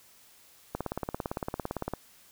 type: click train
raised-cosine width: 1 ms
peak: -17 dBFS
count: 22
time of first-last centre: 0.75-1.936 s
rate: 17.7 Hz
effects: white hiss -58 dBFS RMS until 2.31 s